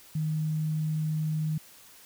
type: tone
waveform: sine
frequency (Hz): 155.56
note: D#3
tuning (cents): 0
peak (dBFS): -26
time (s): 0.15-1.58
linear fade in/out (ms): 5
effects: white hiss -53 dBFS RMS until 2.05 s

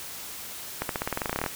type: accelerating click train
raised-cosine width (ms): 0.5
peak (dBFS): -12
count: 16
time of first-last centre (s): 0.82-1.462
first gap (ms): 72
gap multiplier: 0.92
effects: white hiss -39 dBFS RMS until 1.55 s

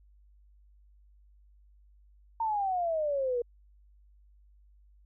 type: exponential sweep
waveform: sine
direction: down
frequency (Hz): 920 to 471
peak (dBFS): -27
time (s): 2.4-3.42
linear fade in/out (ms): 5
effects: added 50 Hz sine -57 dBFS peak until 5.05 s

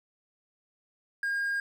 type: tone with hard clipping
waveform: triangle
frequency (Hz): 1619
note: G#6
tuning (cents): -45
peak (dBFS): -28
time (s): 1.23-1.6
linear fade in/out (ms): 2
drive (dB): 5
effects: none

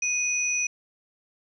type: tone pair together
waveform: sine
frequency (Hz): 2489 / 5920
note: D#7 / F#8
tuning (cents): 0 / 0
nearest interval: octave + minor third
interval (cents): 1500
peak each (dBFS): -26 / -26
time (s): 0.02-0.67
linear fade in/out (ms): 5
effects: none

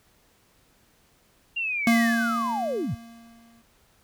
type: linear sweep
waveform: sine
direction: down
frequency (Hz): 2806 to 76.5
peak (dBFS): -25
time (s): 1.56-2.95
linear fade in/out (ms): 10
type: tone with exponential decay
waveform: square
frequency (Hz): 231.3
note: A#3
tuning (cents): -13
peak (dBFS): -17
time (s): 1.87-3.62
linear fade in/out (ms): 2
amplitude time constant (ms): 380
effects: pink hiss -62 dBFS RMS until 4.03 s

